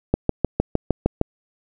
click train, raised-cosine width 2 ms, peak -3 dBFS, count 8, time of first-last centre 0.14-1.214 s, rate 6.52 Hz, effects none

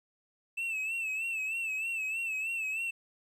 triangle tone with vibrato, 2637 Hz, E7, in tune, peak -30 dBFS, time 0.57-2.91 s, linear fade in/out 10 ms, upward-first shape sine, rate 3.2 Hz, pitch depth 66 cents each way, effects 11-bit

